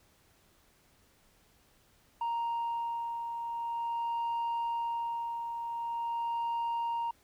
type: beating tone pair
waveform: sine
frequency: 932.3 / 932.75 Hz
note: A#5 / A#5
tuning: 0 / +1 cents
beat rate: 0.45 Hz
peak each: -39 / -30 dBFS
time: 2.21-7.11 s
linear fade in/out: 5 ms
effects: tanh soft clip ceiling -29 dBFS + pink hiss -66 dBFS RMS until 7.23 s